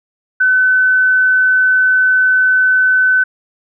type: tone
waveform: sine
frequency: 1513 Hz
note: F#6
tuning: 38 cents sharp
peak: -8 dBFS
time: 0.4-3.24 s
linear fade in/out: 10 ms
effects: none